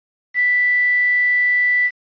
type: tone with quantisation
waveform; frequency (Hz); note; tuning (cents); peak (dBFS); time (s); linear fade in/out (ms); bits
sine; 1975.5; B6; 0; -13; 0.34-1.91; 50; 6
effects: resampled to 11025 Hz

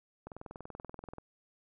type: click train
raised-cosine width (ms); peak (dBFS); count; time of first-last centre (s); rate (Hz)
1; -30; 20; 0.27-1.183; 20.8
effects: none

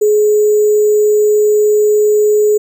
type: tone with sample-and-hold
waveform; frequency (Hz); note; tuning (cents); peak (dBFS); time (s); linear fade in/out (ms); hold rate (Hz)
sine; 421.6; G#4; +26; -7; 0.01-2.58; 10; 7350
effects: none

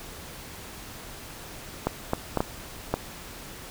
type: clicks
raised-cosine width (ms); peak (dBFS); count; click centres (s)
1; -9; 5; 1.87 / 2.134 / 2.373 / 2.405 / 2.94
effects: pink hiss -42 dBFS RMS until 3.7 s

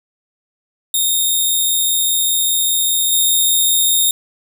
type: tone with level steps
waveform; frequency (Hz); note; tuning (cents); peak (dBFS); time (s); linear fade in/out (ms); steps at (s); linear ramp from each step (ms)
10% pulse; 3685; A#7; -21; -6 / -4; 0.94-4.11; 2; 3.12; 5
effects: none

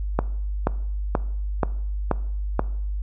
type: click train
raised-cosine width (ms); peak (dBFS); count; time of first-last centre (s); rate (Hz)
1; -5; 6; 0.19-2.594; 2.08
effects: noise-tail reverb RT60 0.7 s tail -19 dB re dry + added 50 Hz sine -24 dBFS peak until 3.02 s

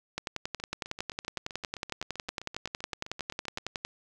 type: two click trains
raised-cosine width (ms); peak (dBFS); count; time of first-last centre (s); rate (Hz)
0.2; -24 / -15; 24 / 41; 0.6-3.583 / 0.18-3.85; 7.71 / 10.9
effects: none

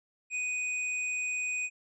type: tone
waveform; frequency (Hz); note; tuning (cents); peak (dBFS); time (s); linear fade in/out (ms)
square; 2489; D#7; 0; -31; 0.3-1.7; 50
effects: resampled to 24000 Hz

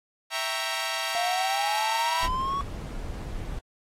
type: chord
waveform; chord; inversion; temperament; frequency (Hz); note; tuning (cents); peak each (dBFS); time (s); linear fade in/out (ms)
10% pulse; E diminished seventh; none; equal; 659.3 / 784 / 932.3 / 1108.7; E5 / G5 / Bb5 / Db6; 0 / 0 / 0 / 0; -23 / -26 / -23 / -27; 0.3-2.29; 50
type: exponential sweep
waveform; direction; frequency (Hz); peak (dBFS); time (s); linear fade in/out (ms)
triangle; up; 690 to 1129; -24; 1.15-2.61; 0
type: noise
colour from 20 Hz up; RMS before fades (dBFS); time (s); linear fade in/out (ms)
brown; -34; 2.23-3.59; 2
effects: low-pass 12000 Hz 12 dB/octave + AAC 48 kbps

